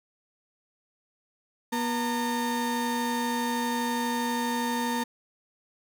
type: tone pair together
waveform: 35% pulse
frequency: 241.1 / 912 Hz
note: B3 / A#5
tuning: -41 / -38 cents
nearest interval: octave + major seventh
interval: 2303 cents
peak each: -27 / -28 dBFS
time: 1.72-5.04 s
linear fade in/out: 10 ms
effects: none